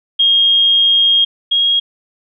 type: tone pair in turn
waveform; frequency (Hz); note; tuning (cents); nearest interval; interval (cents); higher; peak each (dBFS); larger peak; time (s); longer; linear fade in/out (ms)
sine; 3245 / 3275; G#7 / G#7; -41 / -25; unison; 16; second; -8 / -10; first; 0.19-1.25 / 1.51-1.8; first; 10
effects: none